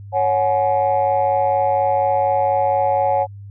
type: chord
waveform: sine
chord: C# suspended fourth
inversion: none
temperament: equal with one note detuned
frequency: 554.4 / 740 / 844.2 Hz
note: C#5 / F#5 / G#5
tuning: 0 / 0 / +28 cents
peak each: -18 dBFS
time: 0.12-3.27 s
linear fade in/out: 50 ms
effects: tanh soft clip ceiling -8 dBFS + added 100 Hz sine -33 dBFS peak until 3.5 s